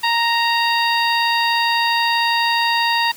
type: harmonic tone with a mistuned harmonic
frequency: 932.3 Hz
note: A#5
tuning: in tune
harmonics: 1 / 2 / 3 / 4 / 5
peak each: -18 / -21 / -23 / -24 / -25 dBFS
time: 0.03-3.12 s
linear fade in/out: 10 ms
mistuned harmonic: 3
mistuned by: -16 cents
effects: white hiss -40 dBFS RMS until 3.16 s